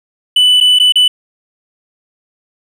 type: tone with dropouts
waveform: triangle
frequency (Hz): 2985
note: F#7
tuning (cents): +15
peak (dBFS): -4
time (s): 0.36-1.08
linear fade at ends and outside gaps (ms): 5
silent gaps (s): 0.603-0.609 / 0.788-0.798 / 0.923-0.956
effects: none